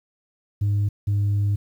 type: tone pair in turn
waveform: sine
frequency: 102.1 / 101.74 Hz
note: G#2 / G#2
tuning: -29 / -35 cents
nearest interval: unison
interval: 6 cents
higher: first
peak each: -16 dBFS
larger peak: neither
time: 0.61-0.89 / 1.07-1.56 s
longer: second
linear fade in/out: 10 ms
effects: tanh soft clip ceiling -17 dBFS + 9-bit